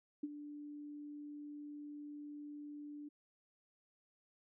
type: tone with ADSR envelope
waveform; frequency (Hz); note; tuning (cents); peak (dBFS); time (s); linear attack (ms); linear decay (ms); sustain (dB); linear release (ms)
sine; 293.7; D4; 0; -35; 0.23-3.09; 7; 34; -11; 12
effects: none

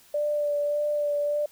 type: tone with vibrato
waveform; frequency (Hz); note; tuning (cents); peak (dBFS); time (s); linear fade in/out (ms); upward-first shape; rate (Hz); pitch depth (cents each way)
sine; 587.3; D5; 0; -23; 0.14-1.46; 5; sine; 1.7; 17
effects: white hiss -56 dBFS RMS until 1.51 s

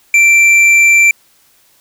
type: tone with hard clipping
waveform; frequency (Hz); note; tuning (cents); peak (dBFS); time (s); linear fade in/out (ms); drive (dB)
sine; 2349; D7; 0; -6; 0.14-1.11; 2; 6
effects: white hiss -51 dBFS RMS until 1.8 s

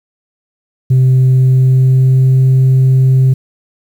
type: tone with pitch glide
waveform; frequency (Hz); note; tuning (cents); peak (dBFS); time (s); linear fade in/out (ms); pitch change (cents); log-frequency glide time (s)
sine; 129.6 to 131.11; C3 to C3; -16 to +4; -3; 0.9-3.34; 10; +20; 1.35-2.4
effects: tanh soft clip ceiling -4 dBFS + 7-bit

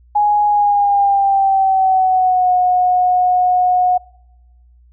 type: tone with pitch glide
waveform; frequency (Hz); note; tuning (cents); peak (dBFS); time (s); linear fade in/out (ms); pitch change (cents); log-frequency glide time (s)
sine; 831 to 727.6; G#5 to F#5; +1 to -29; -10; 0.15-3.98; 10; -230; 0.47-2.52
effects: noise-tail reverb RT60 1.0 s tail -24 dB re dry + added 60 Hz sine -45 dBFS peak until 4.92 s

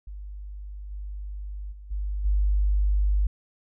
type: tone with level steps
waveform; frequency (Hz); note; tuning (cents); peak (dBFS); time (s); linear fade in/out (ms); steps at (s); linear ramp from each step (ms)
sine; 50; G1; +35; -35 / -32 / -40 / -26 / -19; 0.07-3.27; 5; 0.9 / 1.71 / 1.9 / 2.24; 20
effects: none

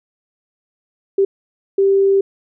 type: tone bursts at uneven times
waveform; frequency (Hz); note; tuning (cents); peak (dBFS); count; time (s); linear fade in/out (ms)
sine; 392; G4; 0; -10; 2; 1.18-1.25 / 1.78-2.21; 5
effects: none

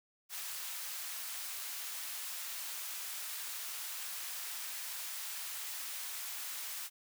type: high-pass noise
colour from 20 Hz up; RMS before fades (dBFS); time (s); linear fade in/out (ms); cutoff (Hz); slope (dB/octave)
white; -42; 0.29-6.9; 50; 980; 12
effects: none

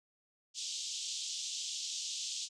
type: band-pass noise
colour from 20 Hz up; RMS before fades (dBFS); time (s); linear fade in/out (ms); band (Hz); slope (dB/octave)
white; -40; 0.54-2.49; 50; 3000 to 7400; 48
effects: none

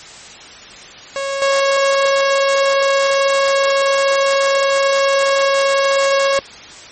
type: tone pair in turn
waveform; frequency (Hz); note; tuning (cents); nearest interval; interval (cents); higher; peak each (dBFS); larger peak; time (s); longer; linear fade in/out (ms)
sawtooth; 550 / 550; C#5 / C#5; -14 / -14; unison; 0; neither; -15 / -8; second; 1.16-1.42 / 1.42-6.39; second; 0
effects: white hiss -36 dBFS RMS until 6.91 s + MP3 32 kbps

